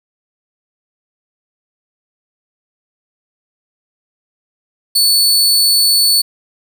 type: tone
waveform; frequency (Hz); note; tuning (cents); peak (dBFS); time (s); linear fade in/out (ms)
sawtooth; 4452; C#8; +7; -6; 4.95-6.22; 10
effects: none